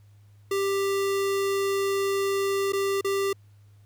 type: tone with dropouts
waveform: square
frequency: 394.1 Hz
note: G4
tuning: 9 cents sharp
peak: -24 dBFS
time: 0.51-3.33 s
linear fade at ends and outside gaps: 5 ms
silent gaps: 2.723-2.732 / 3.011-3.045 s
effects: added 102 Hz sine -51 dBFS peak until 3.85 s + pink hiss -68 dBFS RMS until 3.85 s